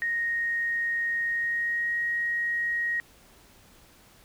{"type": "tone with pitch glide", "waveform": "sine", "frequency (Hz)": [1864.7, 1884.2], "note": ["A#6", "A#6"], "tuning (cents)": [0, 18], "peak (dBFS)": -25, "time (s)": [0.02, 3], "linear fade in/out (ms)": 0, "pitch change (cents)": 18, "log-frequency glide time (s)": [1.31, 1.95], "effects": ["pink hiss -56 dBFS RMS until 4.24 s"]}